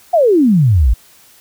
sine exponential sweep, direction down, 736 to 50.8 Hz, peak -7 dBFS, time 0.13-0.94 s, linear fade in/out 10 ms, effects white hiss -46 dBFS RMS until 1.4 s

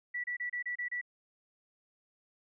sine tone bursts, 1954 Hz, B6, 19 cents flat, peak -33 dBFS, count 7, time 0.14-1.014 s, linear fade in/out 10 ms, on 100 ms, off 29 ms, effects none

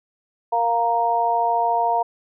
harmonic tone, 233.4 Hz, A#3, 2 cents sharp, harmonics 2 / 3 / 4, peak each -28 / -20 / -20 dBFS, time 0.52-2.03 s, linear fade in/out 10 ms, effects none

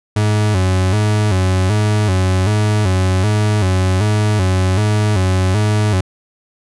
40% pulse tone with vibrato, 99.3 Hz, G2, 23 cents sharp, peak -11 dBFS, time 0.16-6.01 s, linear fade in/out 5 ms, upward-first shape square, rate 1.3 Hz, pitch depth 110 cents each way, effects resampled to 24000 Hz

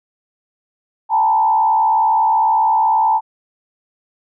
sine tone with frequency modulation, 884 Hz, A5, 8 cents sharp, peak -11 dBFS, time 1.09-3.21 s, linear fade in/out 50 ms, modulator 69.7 Hz, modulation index 0.86, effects none

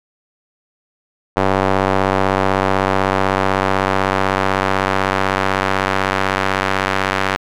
square tone with band-pass filter sweep, 48 Hz, G1, 36 cents flat, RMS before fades -17 dBFS, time 1.36-7.37 s, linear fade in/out 10 ms, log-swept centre 800 to 1600 Hz, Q 0.92, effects none

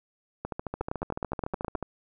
two click trains, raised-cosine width 1 ms, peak -18 / -16 dBFS, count 20 / 10, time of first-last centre 0.45-1.827 / 0.81-1.751 s, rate 13.8 / 9.56 Hz, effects none

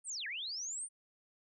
sine linear two-way sweep, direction down then up, 9220 to 1618 to 9220 Hz, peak -38 dBFS, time 0.04-0.89 s, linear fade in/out 50 ms, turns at 0.27 s, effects none

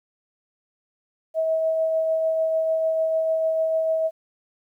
sine tone with tremolo, 643 Hz, E5, 43 cents flat, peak -18 dBFS, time 1.34-4.11 s, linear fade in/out 50 ms, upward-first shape triangle, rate 6.7 Hz, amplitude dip 30%, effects 10-bit

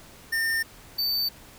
square tone pair in turn, 1812 / 4566 Hz, A#6 / D8, -50 / -50 cents, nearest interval octave + major third, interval 1600 cents, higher second, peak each -24 dBFS, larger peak neither, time 0.32-0.63 / 0.98-1.29 s, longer neither, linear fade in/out 10 ms, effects pink hiss -49 dBFS RMS until 1.58 s

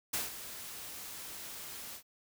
white noise with ADSR envelope, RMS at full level -33 dBFS, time 0.13-2.03 s, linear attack 9 ms, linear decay 160 ms, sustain -12 dB, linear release 89 ms, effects none

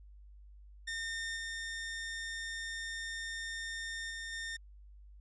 sawtooth tone with level steps, 1820 Hz, A#6, 42 cents flat, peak -33 / -35 / -37 / -35 dBFS, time 0.87-4.57 s, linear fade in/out 10 ms, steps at 1.36 / 4.1 / 4.32 s, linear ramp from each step 10 ms, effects added 50 Hz sine -52 dBFS peak until 5.2 s + resampled to 22050 Hz

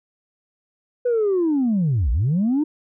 sine linear two-way sweep, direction down then up, 500 to 51.91 to 314.3 Hz, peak -15 dBFS, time 1.05-2.64 s, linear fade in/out 10 ms, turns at 2.11 s, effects tanh soft clip ceiling -14 dBFS

